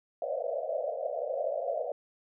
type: band-pass noise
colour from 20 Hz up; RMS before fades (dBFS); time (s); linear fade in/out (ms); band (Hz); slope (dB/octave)
white; -33; 0.22-1.92; 2; 490 to 690; 96
effects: none